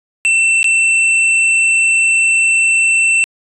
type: tone with dropouts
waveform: square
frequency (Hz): 2685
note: E7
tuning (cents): +31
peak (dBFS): -10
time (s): 0.25-3.24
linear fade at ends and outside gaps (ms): 0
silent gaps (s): 0.63-0.643
effects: resampled to 24000 Hz